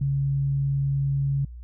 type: tone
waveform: sine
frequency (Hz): 138.59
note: C#3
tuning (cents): 0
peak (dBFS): -21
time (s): 0.01-1.45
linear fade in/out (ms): 5
effects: added 60 Hz sine -37 dBFS peak until 1.63 s